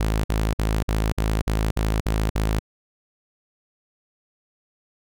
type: tone bursts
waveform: sawtooth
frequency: 53.7 Hz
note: A1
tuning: 41 cents flat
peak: -16 dBFS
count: 9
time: 0-2.592 s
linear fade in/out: 5 ms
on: 240 ms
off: 54 ms
effects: none